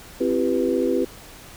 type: chord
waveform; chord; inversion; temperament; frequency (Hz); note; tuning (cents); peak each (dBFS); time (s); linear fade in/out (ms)
sine; C major seventh; none; equal with one note detuned; 261.6 / 337.3 / 392 / 493.9; C4 / E4 / G4 / B4; 0 / +40 / 0 / 0; -24; 0.2-1.05; 10
effects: pink hiss -43 dBFS RMS until 1.56 s